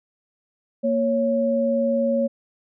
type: tone pair together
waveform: sine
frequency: 233.1 / 554.4 Hz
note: A#3 / C#5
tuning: 0 / 0 cents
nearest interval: octave + minor third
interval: 1500 cents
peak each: -22 / -20 dBFS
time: 0.83-2.28 s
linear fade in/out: 20 ms
effects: none